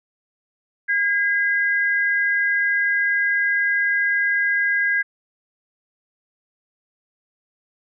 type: tone pair together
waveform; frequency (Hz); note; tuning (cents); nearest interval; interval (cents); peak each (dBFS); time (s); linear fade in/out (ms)
sine; 1627.7 / 2019; G#6 / B6; -35 / +38; major third; 373; -18 / -23; 0.88-5.03; 20
effects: none